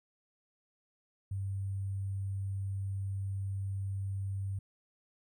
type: tone with sample-and-hold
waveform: sine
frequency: 97.5 Hz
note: G2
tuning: 9 cents flat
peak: -33 dBFS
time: 1.31-4.59 s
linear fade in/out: 5 ms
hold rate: 8820 Hz
effects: none